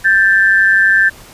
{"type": "tone pair together", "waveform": "sine", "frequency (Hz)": [1568, 1760], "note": ["G6", "A6"], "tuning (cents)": [0, 0], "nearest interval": "major second", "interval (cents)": 200, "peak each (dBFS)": -10, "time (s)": [0.04, 1.1], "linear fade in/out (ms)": 20, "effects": ["pink hiss -38 dBFS RMS until 1.33 s", "resampled to 32000 Hz"]}